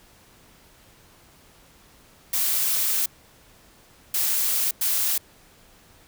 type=noise bursts at uneven times; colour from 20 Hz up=blue; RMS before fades=-23 dBFS; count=3; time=2.33-3.06 / 4.14-4.71 / 4.81-5.18 s; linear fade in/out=5 ms; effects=pink hiss -54 dBFS RMS until 6.07 s